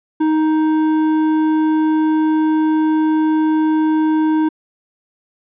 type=tone with hard clipping; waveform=sine; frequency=312.4 Hz; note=D#4; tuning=7 cents sharp; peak=-14 dBFS; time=0.2-4.49 s; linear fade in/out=10 ms; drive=8 dB; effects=resampled to 8000 Hz